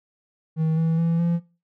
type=tone with pitch steps; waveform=triangle; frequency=159.3 / 162.93 / 166.64 / 170.44 Hz; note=D#3 / E3 / E3 / F3; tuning=+41 / -20 / +19 / -42 cents; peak=-17 dBFS; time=0.56-1.4 s; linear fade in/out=50 ms; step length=210 ms; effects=noise-tail reverb RT60 0.3 s tail -18 dB re dry